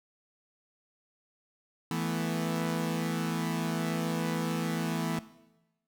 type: chord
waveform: sawtooth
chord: E suspended fourth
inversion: none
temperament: equal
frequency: 164.81 / 220 / 246.9 Hz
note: E3 / A3 / B3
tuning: 0 / 0 / 0 cents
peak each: -28 / -32 / -32 dBFS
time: 1.91-5.19 s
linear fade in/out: 2 ms
effects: noise-tail reverb RT60 1.0 s tail -17 dB re dry